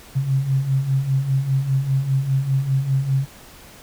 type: beating tone pair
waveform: sine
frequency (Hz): 131.4 / 136.4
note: C3 / C#3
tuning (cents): +8 / -28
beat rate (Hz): 5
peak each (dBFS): -24 / -18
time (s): 0.15-3.26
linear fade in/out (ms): 20
effects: pink hiss -44 dBFS RMS until 3.82 s